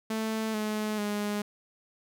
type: tone with pitch steps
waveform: sawtooth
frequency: 220.4 / 213.6 / 207.1 Hz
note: A3 / G#3 / G#3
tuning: +3 / +49 / -5 cents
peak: -25 dBFS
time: 0.1-1.42 s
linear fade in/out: 5 ms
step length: 440 ms
effects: none